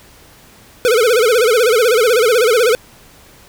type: tone with vibrato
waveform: square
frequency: 464.7 Hz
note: A#4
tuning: 5 cents flat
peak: -10 dBFS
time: 0.85-2.75 s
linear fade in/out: 0 ms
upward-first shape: sine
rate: 16 Hz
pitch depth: 160 cents each way
effects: pink hiss -44 dBFS RMS until 3.48 s